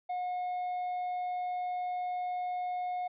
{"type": "tone", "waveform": "triangle", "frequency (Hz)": 723, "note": "F#5", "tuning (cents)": -40, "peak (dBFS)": -30, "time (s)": [0.09, 3.08], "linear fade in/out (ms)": 10, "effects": ["resampled to 8000 Hz"]}